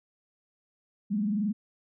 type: tone with frequency modulation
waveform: sine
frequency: 207.7 Hz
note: G#3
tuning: in tune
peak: -25 dBFS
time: 1.1-1.53 s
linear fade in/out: 20 ms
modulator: 21.7 Hz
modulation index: 0.73
effects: none